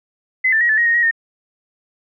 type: tone with pitch steps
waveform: sine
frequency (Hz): 2034 / 1774 / 1898 / 1744 / 1884 / 1860 / 1897 / 1833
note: C7 / A6 / A#6 / A6 / A#6 / A#6 / A#6 / A#6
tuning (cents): -50 / +14 / +31 / -16 / +18 / -4 / +30 / -30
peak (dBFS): -12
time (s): 0.44-1.112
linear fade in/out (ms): 10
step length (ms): 84
effects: none